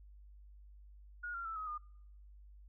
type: tone with pitch steps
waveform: sine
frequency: 1439 / 1379.6 / 1322.6 / 1268 / 1215.7 Hz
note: F#6 / F6 / E6 / D#6 / D#6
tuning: -49 / -22 / +5 / +32 / -41 cents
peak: -39 dBFS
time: 1.23-1.78 s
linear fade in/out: 10 ms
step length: 110 ms
effects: noise-tail reverb RT60 0.7 s tail -24 dB re dry + added 50 Hz sine -54 dBFS peak until 2.68 s